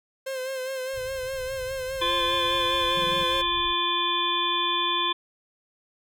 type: tone with vibrato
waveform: 45% pulse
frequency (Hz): 523.3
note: C5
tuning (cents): 0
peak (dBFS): -29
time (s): 0.26-3.42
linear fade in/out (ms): 10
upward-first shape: sine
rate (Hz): 4.9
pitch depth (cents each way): 43
type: low-pass noise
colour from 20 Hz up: pink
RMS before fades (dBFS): -44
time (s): 0.93-3.74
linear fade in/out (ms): 10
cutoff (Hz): 140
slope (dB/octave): 96
type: harmonic tone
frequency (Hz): 347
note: F4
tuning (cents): -11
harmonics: 1 / 3 / 5 / 7 / 9 / 10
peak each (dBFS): -34 / -26 / -36 / -34 / -33 / -26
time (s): 2.01-5.13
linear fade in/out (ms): 10
type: tone bursts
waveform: triangle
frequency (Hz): 170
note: F3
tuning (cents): -46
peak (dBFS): -31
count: 6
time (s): 2.97-3.234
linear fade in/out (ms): 0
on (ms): 24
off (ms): 24
effects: none